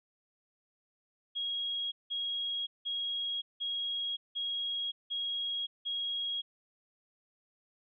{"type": "tone bursts", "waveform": "sine", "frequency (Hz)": 3292, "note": "G#7", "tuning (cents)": -16, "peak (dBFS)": -32, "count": 7, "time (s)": [1.35, 6.42], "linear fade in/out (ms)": 20, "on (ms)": 570, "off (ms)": 180, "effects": []}